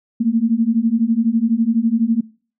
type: beating tone pair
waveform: sine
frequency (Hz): 221.6 / 233.6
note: A3 / A#3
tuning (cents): +13 / +4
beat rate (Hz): 12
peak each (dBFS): -18 / -16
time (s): 0.2-2.21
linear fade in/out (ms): 10
effects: noise-tail reverb RT60 0.4 s tail -22 dB re dry